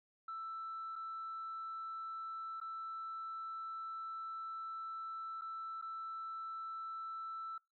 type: tone with dropouts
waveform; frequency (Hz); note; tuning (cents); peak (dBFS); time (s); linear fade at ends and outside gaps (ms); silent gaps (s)
sine; 1325; E6; +9; -40; 0.28-7.58; 5; 0.957-0.96 / 2.602-2.613 / 5.412-5.418 / 5.815-5.823
effects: noise-tail reverb RT60 0.2 s tail -24 dB re dry + tanh soft clip ceiling -38 dBFS